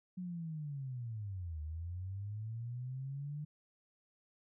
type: linear two-way sweep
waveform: sine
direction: down then up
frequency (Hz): 185 to 75.2 to 150.9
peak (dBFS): -39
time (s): 0.17-3.45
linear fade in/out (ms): 10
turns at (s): 1.61
effects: none